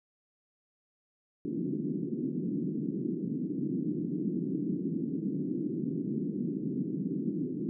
white band-pass noise, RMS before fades -33 dBFS, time 1.45-7.69 s, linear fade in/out 0 ms, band 150 to 340 Hz, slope 48 dB/octave, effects none

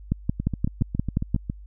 two click trains, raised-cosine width 5 ms, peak -14 / -9 dBFS, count 9 / 8, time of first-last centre 0.4-1.499 / 0.12-1.346 s, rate 7.28 / 5.71 Hz, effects added 50 Hz sine -40 dBFS peak until 1.66 s

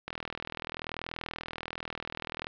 click train, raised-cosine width 0.3 ms, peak -19 dBFS, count 98, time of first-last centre 0.08-2.469 s, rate 40.6 Hz, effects low-pass 5000 Hz 12 dB/octave

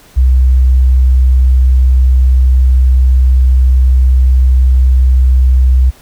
sine tone, 63.9 Hz, C2, 40 cents flat, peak -4 dBFS, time 0.16-5.91 s, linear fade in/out 20 ms, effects pink hiss -42 dBFS RMS until 6.01 s

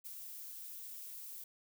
violet noise with ADSR envelope, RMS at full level -44 dBFS, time 0.04-1.44 s, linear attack 25 ms, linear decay 7 ms, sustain -4 dB, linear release 4 ms, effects none

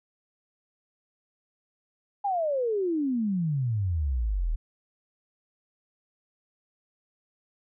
sine exponential sweep, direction down, 830.6 to 36.77 Hz, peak -24 dBFS, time 2.24-4.56 s, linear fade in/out 10 ms, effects none

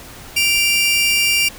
sawtooth tone pair together, 2349 / 2793 Hz, D7 / F7, 0 / -1 cents, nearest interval minor third, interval 299 cents, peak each -13 dBFS, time 0.36-1.49 s, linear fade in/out 10 ms, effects pink hiss -37 dBFS RMS until 1.58 s

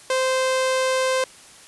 sawtooth tone, 520 Hz, C5, 11 cents flat, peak -15 dBFS, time 0.1-1.24 s, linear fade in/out 2 ms, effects white hiss -46 dBFS RMS until 1.67 s + resampled to 24000 Hz

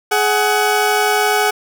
20% pulse tone pair together, 420.9 / 750 Hz, G#4 / F#5, +23 / +23 cents, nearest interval minor seventh, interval 1000 cents, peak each -11 dBFS, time 0.11-1.51 s, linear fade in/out 10 ms, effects none

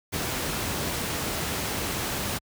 pink noise, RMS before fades -29 dBFS, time 0.12-2.39 s, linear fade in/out 20 ms, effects high-pass 60 Hz 12 dB/octave

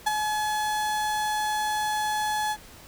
35% pulse tone with ADSR envelope, 851 Hz, G#5, 42 cents sharp, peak -17 dBFS, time 0.06-2.57 s, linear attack 12 ms, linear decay 19 ms, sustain -6 dB, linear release 56 ms, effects pink hiss -48 dBFS RMS until 2.87 s

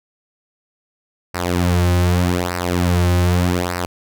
sawtooth tone with flanger, 88.7 Hz, F2, 27 cents sharp, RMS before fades -17 dBFS, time 1.34-3.86 s, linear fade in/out 10 ms, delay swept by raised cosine 0.29 to 4.39 ms, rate 0.83 Hz, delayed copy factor -0.75, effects none

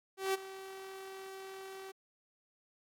sawtooth tone with ADSR envelope, 384.6 Hz, G4, 33 cents flat, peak -25 dBFS, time 0.17-1.92 s, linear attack 170 ms, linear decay 21 ms, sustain -16 dB, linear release 12 ms, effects AAC 64 kbps

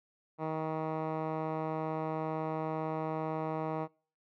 10% pulse tone with low-pass filter, 157.9 Hz, D#3, 26 cents sharp, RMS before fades -35 dBFS, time 0.38-3.88 s, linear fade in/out 50 ms, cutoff 1200 Hz, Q 1.3, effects noise-tail reverb RT60 0.4 s tail -24 dB re dry

